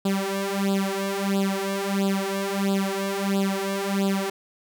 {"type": "tone with flanger", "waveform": "sawtooth", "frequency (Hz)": 196, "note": "G3", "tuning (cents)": 0, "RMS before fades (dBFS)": -25, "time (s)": [0.05, 4.3], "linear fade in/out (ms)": 5, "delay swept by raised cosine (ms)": [0.24, 3.34], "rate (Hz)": 1.5, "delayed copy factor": 0.9, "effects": []}